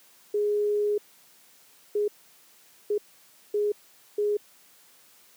sine tone bursts at uneven times, 415.3 Hz, G#4, in tune, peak -22 dBFS, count 5, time 0.34-0.98 / 1.95-2.08 / 2.9-2.98 / 3.54-3.72 / 4.18-4.37 s, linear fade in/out 5 ms, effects white hiss -57 dBFS RMS until 5.36 s + high-pass 150 Hz 12 dB/octave

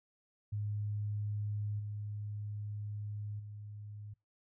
sine tone with level steps, 104.2 Hz, G#2, 6 cents sharp, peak -34 / -38 / -44 dBFS, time 0.52-4.14 s, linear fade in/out 10 ms, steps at 1.79 / 3.39 s, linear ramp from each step 10 ms, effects noise-tail reverb RT60 0.2 s tail -24 dB re dry

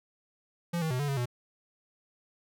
square tone with pitch steps, 171.5 / 159.8 / 126.5 / 144.5 / 138.4 / 122.3 Hz, F3 / D#3 / B2 / D3 / C#3 / B2, -31 / +47 / +42 / -28 / -2 / -16 cents, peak -29 dBFS, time 0.73-1.258 s, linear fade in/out 10 ms, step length 88 ms, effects none

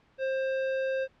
sine tone with hard clipping, 530 Hz, C5, 22 cents sharp, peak -29 dBFS, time 0.18-1.08 s, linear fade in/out 50 ms, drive 14 dB, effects pink hiss -64 dBFS RMS until 1.2 s + low-pass 3000 Hz 12 dB/octave

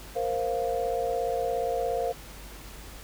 sine chord, Bb suspended second, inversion none, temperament equal, 466.2 / 523.3 / 698.5 Hz, Bb4 / C5 / F5, 0 / 0 / 0 cents, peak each -30 dBFS, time 0.15-2.13 s, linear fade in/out 20 ms, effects added 50 Hz sine -45 dBFS peak until 3.03 s + pink hiss -46 dBFS RMS until 3.03 s

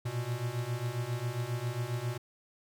square beating tone pair, 116.54 / 123.94 Hz, A#2 / B2, 0 / +7 cents, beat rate 7.4 Hz, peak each -37 / -35 dBFS, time 0.05-2.18 s, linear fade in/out 10 ms, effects none

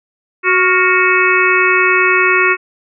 harmonic tone with a mistuned harmonic, 370 Hz, F#4, in tune, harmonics 1 / 3 / 4 / 5 / 6 / 7, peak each -16 / -16 / -16 / -16 / -16 / -16 dBFS, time 0.43-2.57 s, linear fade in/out 50 ms, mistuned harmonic 4, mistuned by -81 cents, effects none

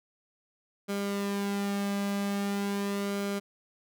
sawtooth tone with flanger, 200.5 Hz, G3, 39 cents sharp, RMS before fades -31 dBFS, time 0.88-3.4 s, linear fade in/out 20 ms, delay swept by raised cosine 1.1 to 2.2 ms, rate 0.42 Hz, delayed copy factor -0.5, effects none

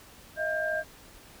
sine tone cluster, 627 / 680 / 1596 Hz, D#5 / F5 / G6, +13 / -46 / +31 cents, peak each -30 / -37 / -30 dBFS, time 0.36-0.84 s, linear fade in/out 50 ms, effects pink hiss -52 dBFS RMS until 1.4 s

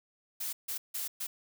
blue noise bursts at uneven times, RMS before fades -36 dBFS, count 4, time 0.4-0.53 / 0.68-0.78 / 0.94-1.08 / 1.2-1.27 s, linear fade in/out 10 ms, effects none

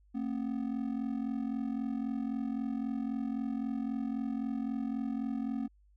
triangle ring-modulated tone, 246.9 Hz, B3, in tune, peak -27 dBFS, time 0.14-5.68 s, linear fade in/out 20 ms, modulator 21.9 Hz, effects added 50 Hz sine -61 dBFS peak until 5.96 s

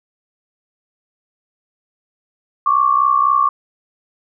sine tone pair together, 1099 / 1162.9 Hz, C#6 / D6, -15 / -17 cents, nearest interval minor second, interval 98 cents, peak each -14 dBFS, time 2.66-3.49 s, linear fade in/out 5 ms, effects none

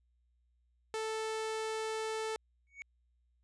sawtooth tone, 440 Hz, A4, in tune, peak -31 dBFS, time 0.94-2.36 s, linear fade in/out 0 ms
triangle tone with exponential growth, 2231 Hz, C#7, 11 cents sharp, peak -37 dBFS, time 2.67-2.82 s, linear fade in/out 0 ms, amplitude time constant 31 ms
effects added 60 Hz sine -70 dBFS peak until 3.43 s + resampled to 22050 Hz

